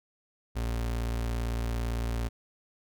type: tone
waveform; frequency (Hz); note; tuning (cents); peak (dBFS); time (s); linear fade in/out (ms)
35% pulse; 57.8; A#1; -14; -27; 0.55-2.29; 20
effects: none